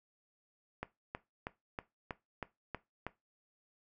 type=click train; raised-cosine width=0.5 ms; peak=-23 dBFS; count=8; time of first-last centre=0.83-3.066 s; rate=3.13 Hz; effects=noise-tail reverb RT60 0.2 s tail -17 dB re dry